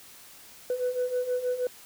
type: beating tone pair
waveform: sine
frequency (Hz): 493.9 / 500.2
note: B4 / B4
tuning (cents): 0 / +22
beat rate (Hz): 6.3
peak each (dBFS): -30 / -26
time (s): 0.7-1.67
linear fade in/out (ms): 2
effects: tanh soft clip ceiling -22 dBFS + white hiss -50 dBFS RMS until 1.85 s